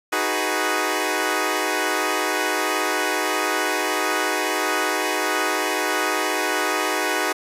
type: chord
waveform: 10% pulse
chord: G# minor seventh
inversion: second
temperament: equal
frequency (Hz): 311.1 / 370 / 415.3 / 493.9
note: D#4 / F#4 / G#4 / B4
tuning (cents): 0 / 0 / 0 / 0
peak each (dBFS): -18 / -17 / -18 / -19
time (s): 0.12-7.33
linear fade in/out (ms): 10
effects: resampled to 32000 Hz + 8-bit